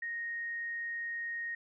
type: tone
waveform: sine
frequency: 1864.7 Hz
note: A#6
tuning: in tune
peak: -35 dBFS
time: 0.02-1.55 s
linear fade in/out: 5 ms
effects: none